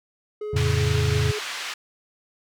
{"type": "tone", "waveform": "triangle", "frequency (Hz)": 422, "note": "G#4", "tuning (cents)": 28, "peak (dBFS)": -26, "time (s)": [0.41, 1.39], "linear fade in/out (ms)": 5}
{"type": "chord", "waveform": "triangle", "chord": "F augmented", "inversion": "none", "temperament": "equal with one note detuned", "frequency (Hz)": [86.5, 110, 138.59], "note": ["F2", "A2", "C#3"], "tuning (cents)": [-16, 0, 0], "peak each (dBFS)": -22, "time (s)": [0.53, 1.32], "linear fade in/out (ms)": 10}
{"type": "band-pass noise", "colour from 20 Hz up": "pink", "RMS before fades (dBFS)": -32, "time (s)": [0.56, 1.74], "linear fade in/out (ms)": 5, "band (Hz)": [1400, 5200], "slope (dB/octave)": 12}
{"effects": []}